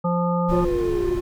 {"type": "harmonic tone", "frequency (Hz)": 174.61, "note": "F3", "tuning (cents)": 0, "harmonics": [1, 3, 5, 7], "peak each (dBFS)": [-21, -25, -28, -28], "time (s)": [0.04, 0.65], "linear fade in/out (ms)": 10}
{"type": "noise", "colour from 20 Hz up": "brown", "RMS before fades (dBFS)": -29, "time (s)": [0.48, 1.21], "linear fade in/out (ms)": 20}
{"type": "tone with vibrato", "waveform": "triangle", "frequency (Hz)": 352.7, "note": "F4", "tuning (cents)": 17, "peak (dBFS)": -19, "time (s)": [0.51, 1.21], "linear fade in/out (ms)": 20, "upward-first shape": "sine", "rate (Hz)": 12, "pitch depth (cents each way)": 11}
{"type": "exponential sweep", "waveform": "sine", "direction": "down", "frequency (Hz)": [569, 357.7], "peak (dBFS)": -26, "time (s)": [0.51, 1.18], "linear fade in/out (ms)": 20}
{"effects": []}